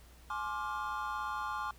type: chord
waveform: triangle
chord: D half-diminished seventh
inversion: second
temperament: just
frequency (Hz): 845.8 / 1057.2 / 1174.7 / 1409.6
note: Ab5 / C6 / D6 / F6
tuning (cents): +31 / +18 / 0 / +16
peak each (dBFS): -39 / -38 / -38 / -40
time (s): 0.3-1.71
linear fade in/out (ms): 2
effects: added 60 Hz sine -55 dBFS peak until 1.78 s + pink hiss -61 dBFS RMS until 1.78 s